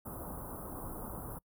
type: band-stop noise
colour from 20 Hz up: pink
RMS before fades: -43 dBFS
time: 0.05-1.39 s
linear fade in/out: 10 ms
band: 1300 to 10000 Hz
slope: 48 dB/octave
effects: noise-tail reverb RT60 0.1 s tail -26 dB re dry